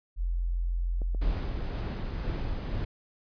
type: tone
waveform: sine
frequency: 43.26 Hz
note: F1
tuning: 16 cents flat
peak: -26 dBFS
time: 0.16-1.36 s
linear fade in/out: 50 ms
type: clicks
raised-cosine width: 2 ms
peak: -28 dBFS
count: 8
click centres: 1.018 / 1.148 / 1.513 / 1.574 / 2.298 / 2.359 / 2.589 / 2.731 s
type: noise with tremolo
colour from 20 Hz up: brown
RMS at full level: -31 dBFS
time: 1.21-2.85 s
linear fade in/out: 10 ms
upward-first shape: sine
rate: 2 Hz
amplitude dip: 25%
effects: resampled to 11025 Hz